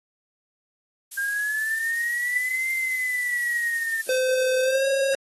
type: noise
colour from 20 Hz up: violet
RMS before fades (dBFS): -33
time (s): 1.11-4.18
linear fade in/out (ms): 10
type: linear two-way sweep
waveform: sine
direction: up then down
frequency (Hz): 1600 to 2093 to 1795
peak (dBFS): -23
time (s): 1.17-4.02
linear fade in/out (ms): 10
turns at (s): 2.71
type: tone with pitch glide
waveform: square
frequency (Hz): 515 to 543.7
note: C5 to C#5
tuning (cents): -28 to -34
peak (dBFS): -21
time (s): 4.09-5.15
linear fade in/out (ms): 2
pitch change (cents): +94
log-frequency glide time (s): 4.62-4.85
effects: AAC 32 kbps